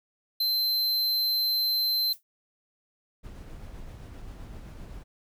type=tone; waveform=square; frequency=4100 Hz; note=C8; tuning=36 cents flat; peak=-24 dBFS; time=0.4-2.13 s; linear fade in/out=5 ms
type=noise with exponential decay; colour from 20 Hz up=violet; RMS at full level=-39 dBFS; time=2.13-2.23 s; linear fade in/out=0 ms; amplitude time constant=21 ms
type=noise with tremolo; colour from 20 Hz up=brown; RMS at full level=-41 dBFS; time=3.23-5.04 s; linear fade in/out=20 ms; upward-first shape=sine; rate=7.7 Hz; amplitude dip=25%
effects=none